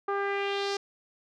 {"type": "tone with low-pass filter sweep", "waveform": "sawtooth", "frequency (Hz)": 398.8, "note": "G4", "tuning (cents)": 30, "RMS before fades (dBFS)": -30, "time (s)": [0.08, 0.77], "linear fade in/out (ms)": 5, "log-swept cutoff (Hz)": [1200, 5600], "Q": 2.5, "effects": []}